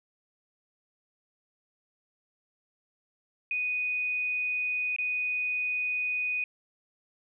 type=tone with dropouts; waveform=sine; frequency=2485 Hz; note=D#7; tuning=3 cents flat; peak=-27 dBFS; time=3.51-6.44 s; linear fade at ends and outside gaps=2 ms; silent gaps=4.963-4.985 s; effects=none